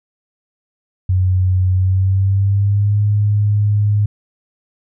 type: tone with pitch glide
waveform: sine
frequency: 92.5 to 103.83 Hz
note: F#2 to G#2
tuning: 0 to 0 cents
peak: -11 dBFS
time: 1.09-4.06 s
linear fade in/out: 5 ms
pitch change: +200 cents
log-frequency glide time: 1.72-3 s
effects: none